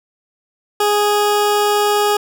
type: tone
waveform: 20% pulse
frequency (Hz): 414.6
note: G#4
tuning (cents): -3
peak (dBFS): -8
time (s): 0.8-2.17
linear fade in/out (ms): 5
effects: none